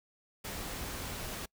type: noise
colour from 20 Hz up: pink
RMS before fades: -40 dBFS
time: 0.44-1.46 s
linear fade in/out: 10 ms
effects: noise-tail reverb RT60 0.1 s tail -25 dB re dry